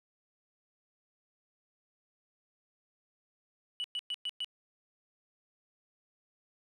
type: tone bursts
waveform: sine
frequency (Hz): 2950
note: F#7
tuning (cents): -6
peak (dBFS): -31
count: 5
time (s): 3.8-4.445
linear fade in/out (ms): 0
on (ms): 41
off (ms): 110
effects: tanh soft clip ceiling -30 dBFS + 12-bit